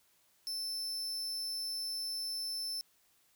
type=tone; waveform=40% pulse; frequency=5300 Hz; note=E8; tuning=9 cents sharp; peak=-35 dBFS; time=0.47-2.81 s; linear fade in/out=0 ms; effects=white hiss -70 dBFS RMS until 3.35 s